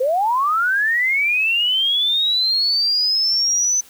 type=linear sweep; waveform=sine; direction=up; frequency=485.8 to 6100 Hz; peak=-15 dBFS; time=0-3.81 s; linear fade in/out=10 ms; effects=white hiss -47 dBFS RMS until 3.89 s